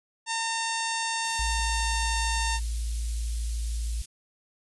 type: harmonic tone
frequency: 909 Hz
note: A#5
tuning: 44 cents flat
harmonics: 1 / 2 / 3 / 4 / 5 / 6 / 7 / 8 / 9 / 10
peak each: -31 / -34 / -36 / -37 / -38 / -39 / -39 / -40 / -41 / -41 dBFS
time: 0.26-2.6 s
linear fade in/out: 50 ms
type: band-stop noise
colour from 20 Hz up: white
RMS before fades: -41 dBFS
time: 1.24-4.06 s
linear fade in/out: 10 ms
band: 170 to 3800 Hz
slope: 12 dB/octave
type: tone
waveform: sine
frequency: 56.5 Hz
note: A1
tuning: 47 cents sharp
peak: -27 dBFS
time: 1.39-4.02 s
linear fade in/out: 5 ms
effects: resampled to 24000 Hz